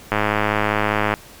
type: click train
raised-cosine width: 0.5 ms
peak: -3 dBFS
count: 108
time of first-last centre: 0.12-1.139 s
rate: 105 Hz
effects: pink hiss -43 dBFS RMS until 1.4 s